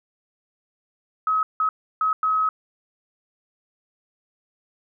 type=tone bursts at uneven times; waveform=sine; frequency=1277 Hz; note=D#6; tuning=45 cents sharp; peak=-18 dBFS; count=4; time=1.27-1.43 / 1.6-1.69 / 2.01-2.13 / 2.23-2.49 s; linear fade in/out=2 ms; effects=none